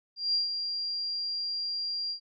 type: tone with ADSR envelope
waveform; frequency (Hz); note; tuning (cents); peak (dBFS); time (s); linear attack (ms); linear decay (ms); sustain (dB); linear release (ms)
sine; 4768; D8; +25; -23; 0.16-2.2; 180; 140; -7; 92
effects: none

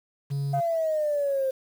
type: tone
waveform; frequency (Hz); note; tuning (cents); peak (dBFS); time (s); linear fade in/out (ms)
triangle; 140; C#3; +18; -23; 0.3-0.61; 20
type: exponential sweep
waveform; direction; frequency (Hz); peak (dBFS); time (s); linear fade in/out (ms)
sine; down; 702 to 523.3; -22; 0.53-1.51; 10
effects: tanh soft clip ceiling -17 dBFS + 8-bit

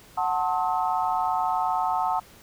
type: chord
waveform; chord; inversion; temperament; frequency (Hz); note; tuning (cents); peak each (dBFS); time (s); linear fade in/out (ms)
sine; F# diminished seventh; none; just; 740 / 888 / 1065.6 / 1278.7; F#5 / A5 / C6 / Eb6; 0 / +16 / +31 / +47; -26 / -26 / -31 / -31; 0.17-2.2; 10
effects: pink hiss -51 dBFS RMS until 2.42 s

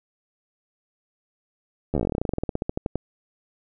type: slowing click train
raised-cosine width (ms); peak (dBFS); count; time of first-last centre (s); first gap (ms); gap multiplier
2; -11; 26; 1.94-2.956; 12; 1.09
effects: none

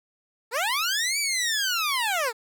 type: linear two-way sweep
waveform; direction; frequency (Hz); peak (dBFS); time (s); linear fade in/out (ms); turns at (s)
15% pulse; up then down; 422.4 to 2337 to 422.4; -17; 0.51-2.33; 50; 1.19
effects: none

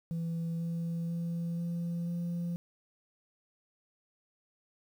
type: tone with pitch steps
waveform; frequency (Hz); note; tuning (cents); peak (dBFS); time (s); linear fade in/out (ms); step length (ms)
sine; 166.5 / 167.95 / 169.41 / 170.88 / 172.37; E3 / E3 / E3 / F3 / F3; +18 / +33 / +48 / -37 / -22; -29; 0.11-2.56; 0; 490
effects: tanh soft clip ceiling -31 dBFS + 10-bit

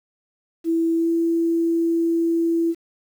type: tone with pitch glide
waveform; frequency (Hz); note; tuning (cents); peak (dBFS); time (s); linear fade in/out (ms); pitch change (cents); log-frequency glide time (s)
sine; 330 to 333.4; E4 to E4; +2 to +20; -17; 0.64-2.75; 50; +18; 0.95-1.1
effects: 8-bit

